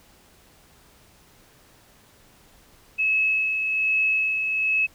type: tone with tremolo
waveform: sine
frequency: 2584 Hz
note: E7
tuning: 35 cents flat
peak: -18 dBFS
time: 2.98-4.87 s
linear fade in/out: 20 ms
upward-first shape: sine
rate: 1.2 Hz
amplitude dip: 40%
effects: pink hiss -55 dBFS RMS until 4.94 s

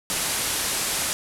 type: low-pass noise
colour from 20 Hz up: white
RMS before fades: -26 dBFS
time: 0.1-1.13 s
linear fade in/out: 0 ms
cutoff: 12000 Hz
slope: 48 dB/octave
effects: none

